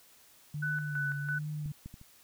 sine tone with vibrato, 146.83 Hz, D3, in tune, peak -34 dBFS, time 0.54-1.72 s, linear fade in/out 5 ms, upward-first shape sine, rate 1.3 Hz, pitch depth 56 cents each way
sine tone with tremolo, 1494 Hz, F#6, 16 cents sharp, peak -31 dBFS, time 0.62-1.39 s, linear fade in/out 10 ms, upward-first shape square, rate 3 Hz, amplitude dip 60%
clicks, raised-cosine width 5 ms, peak -31 / -30 / -35 / -39 dBFS, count 4, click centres 1.659 / 1.86 / 1.941 / 2.014 s
effects white hiss -60 dBFS RMS until 2.23 s

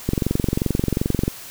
click train, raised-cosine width 3 ms, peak -6 dBFS, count 28, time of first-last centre 0.09-1.279 s, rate 22.7 Hz, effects white hiss -38 dBFS RMS until 1.5 s

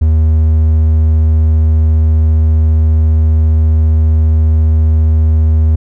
triangle tone, 78.7 Hz, D#2, 20 cents sharp, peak -4 dBFS, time 0.01-5.76 s, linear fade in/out 10 ms, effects none

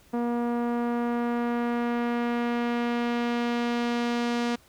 sawtooth tone with low-pass filter sweep, 238.3 Hz, A#3, 38 cents sharp, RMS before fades -27 dBFS, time 0.13-4.56 s, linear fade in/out 10 ms, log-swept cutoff 950 to 5300 Hz, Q 0.88, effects pink hiss -58 dBFS RMS until 4.68 s

